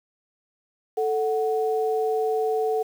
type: tone pair together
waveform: sine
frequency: 440 / 740 Hz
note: A4 / F#5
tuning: 0 / 0 cents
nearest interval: major sixth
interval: 900 cents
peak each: -22 / -27 dBFS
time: 0.97-2.83 s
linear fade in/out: 10 ms
effects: 8-bit